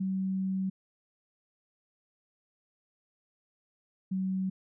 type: tone pair in turn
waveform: sine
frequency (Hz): 190.1 / 188.9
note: F#3 / F#3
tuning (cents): +47 / +36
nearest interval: unison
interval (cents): 11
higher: first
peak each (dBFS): -28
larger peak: neither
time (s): 0-0.7 / 4.11-4.5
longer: first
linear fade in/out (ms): 10
effects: none